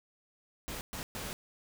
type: noise bursts at uneven times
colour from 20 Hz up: pink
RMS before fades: -40 dBFS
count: 3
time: 0.68-0.81 / 0.93-1.03 / 1.15-1.33 s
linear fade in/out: 0 ms
effects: none